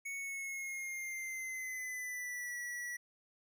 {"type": "tone with pitch glide", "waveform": "square", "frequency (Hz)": [2217, 1941.2], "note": ["C#7", "B6"], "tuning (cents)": [0, -30], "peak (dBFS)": -40, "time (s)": [0.05, 2.97], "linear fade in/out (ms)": 10, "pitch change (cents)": -230, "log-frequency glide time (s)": [0.17, 2.57], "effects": []}